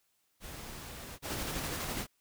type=noise; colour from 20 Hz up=pink; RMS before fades=-45 dBFS; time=0.4-1.19 s; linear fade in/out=50 ms
type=noise with tremolo; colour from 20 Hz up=pink; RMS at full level=-36 dBFS; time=1.22-2.07 s; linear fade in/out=50 ms; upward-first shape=square; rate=12 Hz; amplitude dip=25%
effects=white hiss -75 dBFS RMS until 2.2 s